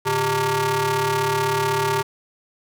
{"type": "ring-modulated tone", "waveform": "sawtooth", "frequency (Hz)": 253.6, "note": "B3", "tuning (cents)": 46, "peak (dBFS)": -12, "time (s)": [0.05, 2.03], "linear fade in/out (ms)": 20, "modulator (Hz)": 652, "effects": []}